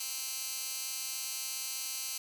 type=tone with high-pass filter; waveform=15% pulse; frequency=263.4 Hz; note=C4; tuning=12 cents sharp; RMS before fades=-38 dBFS; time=0-2.18 s; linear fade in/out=5 ms; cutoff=5200 Hz; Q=0.82; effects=none